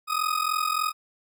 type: ring-modulated tone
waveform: 40% pulse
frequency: 1250 Hz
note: D#6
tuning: 8 cents sharp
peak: -20 dBFS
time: 0.07-0.93 s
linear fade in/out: 50 ms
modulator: 21.7 Hz
effects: none